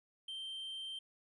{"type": "tone", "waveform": "triangle", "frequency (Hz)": 3136, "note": "G7", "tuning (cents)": 0, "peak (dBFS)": -40, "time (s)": [0.28, 0.99], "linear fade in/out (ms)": 5, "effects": ["resampled to 24000 Hz"]}